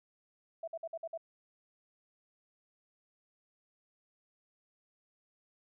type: tone bursts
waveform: sine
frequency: 659.3 Hz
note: E5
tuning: in tune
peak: -37 dBFS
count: 6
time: 0.63-1.176 s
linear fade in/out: 5 ms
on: 46 ms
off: 54 ms
effects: none